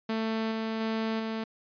sawtooth tone with level steps, 222.2 Hz, A3, 17 cents sharp, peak -24 / -26 / -24 / -27 dBFS, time 0.09-1.44 s, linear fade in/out 5 ms, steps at 0.51 / 0.8 / 1.19 s, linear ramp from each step 10 ms, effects resampled to 11025 Hz

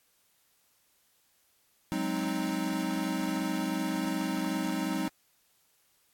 square chord, Ab dominant seventh, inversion third, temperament equal, 185 / 207.7 / 261.6 / 311.1 Hz, Gb3 / Ab3 / C4 / Eb4, 0 / 0 / 0 / 0 cents, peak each -36 / -37 / -36 / -34 dBFS, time 1.92-5.08 s, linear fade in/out 0 ms, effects white hiss -69 dBFS RMS until 6.13 s + AAC 64 kbps

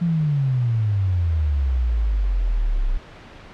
sine exponential sweep, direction down, 174.61 to 31 Hz, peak -17 dBFS, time 0.01-2.98 s, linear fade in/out 10 ms, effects pink hiss -42 dBFS RMS until 3.53 s + low-pass 3000 Hz 12 dB/octave

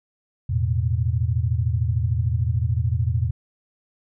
sine chord, E suspended fourth, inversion none, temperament equal with one note detuned, 83.7 / 110 / 123.47 Hz, E2 / A2 / B2, +27 / 0 / 0 cents, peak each -23 / -23 / -24 dBFS, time 0.49-3.31 s, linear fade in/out 10 ms, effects none

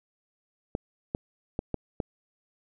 clicks, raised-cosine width 2 ms, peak -15 dBFS, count 5, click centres 0.751 / 1.149 / 1.591 / 1.743 / 2.002 s, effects none

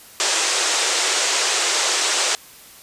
white band-pass noise, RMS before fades -20 dBFS, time 0.2-2.35 s, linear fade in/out 0 ms, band 340 to 8200 Hz, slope 48 dB/octave, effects white hiss -44 dBFS RMS until 2.82 s + resampled to 32000 Hz

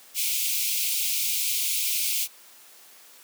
white high-pass noise, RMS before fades -26 dBFS, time 0.14-2.28 s, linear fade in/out 50 ms, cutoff 2200 Hz, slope 96 dB/octave, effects white hiss -51 dBFS RMS until 3.23 s + high-pass 300 Hz 12 dB/octave

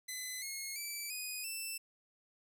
10% pulse tone with pitch steps, 2019 / 2164 / 2319 / 2486 / 2664 Hz, B6 / C#7 / D7 / D#7 / E7, +38 / -42 / -22 / -2 / +18 cents, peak -31 dBFS, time 0.08-1.78 s, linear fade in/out 10 ms, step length 340 ms, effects none

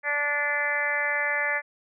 harmonic tone, 290.9 Hz, D4, 16 cents flat, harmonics 2 / 3 / 4 / 5 / 6 / 7 / 8, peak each -33 / -35 / -37 / -35 / -27 / -28 / -36 dBFS, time 0.03-1.62 s, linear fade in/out 50 ms, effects none

